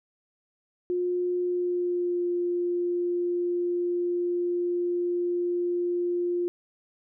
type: tone with pitch glide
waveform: sine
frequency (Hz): 357.1 to 351.2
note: F4 to F4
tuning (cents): +39 to +10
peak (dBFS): -24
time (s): 0.9-6.48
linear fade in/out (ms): 0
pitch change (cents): -29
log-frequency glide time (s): 1.4-2.27
effects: none